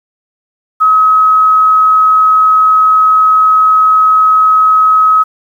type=tone; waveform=sine; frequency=1276 Hz; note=D#6; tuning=43 cents sharp; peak=-4 dBFS; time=0.8-5.24 s; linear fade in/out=20 ms; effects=7-bit

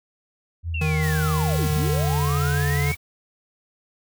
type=tone with vibrato; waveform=sine; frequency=82.41 Hz; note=E2; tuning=in tune; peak=-24 dBFS; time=0.63-2.96 s; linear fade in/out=50 ms; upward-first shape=sine; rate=5.2 Hz; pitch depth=46 cents each way
type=linear two-way sweep; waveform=sine; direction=down then up; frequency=2794 to 87.31 to 2279 Hz; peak=-28 dBFS; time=0.74-2.95 s; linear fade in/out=5 ms; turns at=1.71 s
type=tone with pitch glide; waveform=square; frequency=155.56 to 144.31 Hz; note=D#3 to D3; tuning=0 to -30 cents; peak=-22 dBFS; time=0.81-2.92 s; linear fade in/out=5 ms; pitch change=-130 cents; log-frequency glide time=1.46-2.36 s
type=noise; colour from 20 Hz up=white; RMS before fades=-35 dBFS; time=1-2.97 s; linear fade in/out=50 ms
effects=none

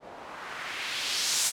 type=noise with low-pass filter sweep; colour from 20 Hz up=blue; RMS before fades=-32 dBFS; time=0-1.52 s; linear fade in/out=50 ms; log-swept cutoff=590 to 8200 Hz; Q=1.3; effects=none

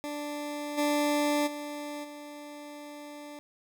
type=tone with level steps; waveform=20% pulse; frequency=293.7 Hz; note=D4; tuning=in tune; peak=-29 / -20 / -31 / -37 dBFS; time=0.04-3.39 s; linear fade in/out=0 ms; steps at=0.77 / 1.46 / 2.03 s; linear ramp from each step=20 ms; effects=none

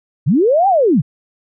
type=linear two-way sweep; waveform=sine; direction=up then down; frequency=110 to 810 to 110 Hz; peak=-9 dBFS; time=0.26-1.02 s; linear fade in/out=20 ms; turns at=0.68 s; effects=none

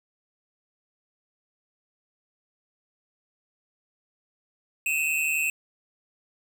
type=tone pair together; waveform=square; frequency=2535 / 2686 Hz; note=D#7 / E7; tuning=+32 / +32 cents; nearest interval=minor second; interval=100 cents; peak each=-27 dBFS; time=4.86-5.5 s; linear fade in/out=2 ms; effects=none

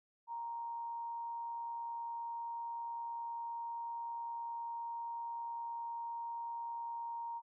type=tone with amplitude modulation; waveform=sine; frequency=932.3 Hz; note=A#5; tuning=in tune; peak=-38 dBFS; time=0.27-7.42 s; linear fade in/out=50 ms; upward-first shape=sine; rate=130 Hz; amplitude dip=25%; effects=none

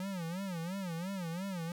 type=tone with vibrato; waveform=square; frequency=180 Hz; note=F#3; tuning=47 cents flat; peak=-37 dBFS; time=0-1.72 s; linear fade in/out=2 ms; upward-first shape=sine; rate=2.9 Hz; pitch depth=170 cents each way; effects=none

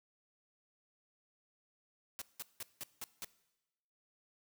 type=noise bursts; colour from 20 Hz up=white; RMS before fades=-43 dBFS; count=6; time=2.19-3.246 s; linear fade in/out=0 ms; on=26 ms; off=180 ms; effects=noise-tail reverb RT60 1.0 s tail -19 dB re dry

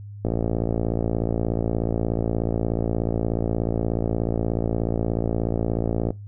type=click train; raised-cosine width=2 ms; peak=-10 dBFS; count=333; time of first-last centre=0.25-6.105 s; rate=56.7 Hz; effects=noise-tail reverb RT60 0.2 s tail -21 dB re dry + added 102 Hz sine -35 dBFS peak until 6.27 s

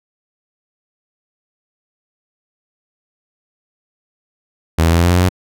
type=tone with pitch steps; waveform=sawtooth; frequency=81 / 82.46 / 83.95 / 85.47 / 87.01 / 88.59 / 90.19 / 91.82 Hz; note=E2 / E2 / E2 / F2 / F2 / F2 / F#2 / F#2; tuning=-30 / +1 / +32 / -37 / -6 / +25 / -44 / -13 cents; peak=-6 dBFS; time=4.78-5.292 s; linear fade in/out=10 ms; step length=64 ms; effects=none

